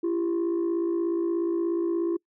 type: tone pair together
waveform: sine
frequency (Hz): 337.8 / 394.6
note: E4 / G4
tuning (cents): +42 / +11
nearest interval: minor third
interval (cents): 269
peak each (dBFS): -22 / -29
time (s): 0.03-2.17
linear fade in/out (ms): 10
effects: noise-tail reverb RT60 0.1 s tail -26 dB re dry + tanh soft clip ceiling -21 dBFS